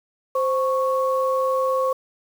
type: tone pair together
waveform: sine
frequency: 522 / 1106.1 Hz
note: C5 / C#6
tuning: -4 / -4 cents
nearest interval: octave + minor second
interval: 1300 cents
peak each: -20 / -23 dBFS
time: 0.35-1.93 s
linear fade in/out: 5 ms
effects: 7-bit